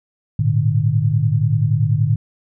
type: tone cluster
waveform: sine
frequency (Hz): 106.2 / 116.6 / 149.8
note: G#2 / A#2 / D3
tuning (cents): +39 / +1 / +35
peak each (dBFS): -18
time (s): 0.39-2.16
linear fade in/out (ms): 5
effects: none